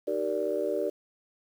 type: chord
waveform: sine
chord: Eb major seventh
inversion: none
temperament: just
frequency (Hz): 311.1 / 388.9 / 466.7 / 583.4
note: Eb4 / G4 / Bb4 / D5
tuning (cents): 0 / -14 / +2 / -12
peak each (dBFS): -35 / -31 / -32 / -30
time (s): 0.07-0.9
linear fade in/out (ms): 10
effects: tanh soft clip ceiling -16 dBFS + 9-bit